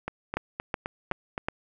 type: two click trains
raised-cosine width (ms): 0.5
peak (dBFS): -16 / -12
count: 6 / 4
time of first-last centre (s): 0.08-1.379 / 0.37-1.485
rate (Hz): 3.85 / 2.69
effects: none

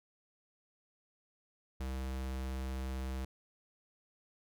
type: tone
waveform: square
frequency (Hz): 65.41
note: C2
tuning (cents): 0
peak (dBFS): -37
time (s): 1.8-3.25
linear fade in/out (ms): 5
effects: none

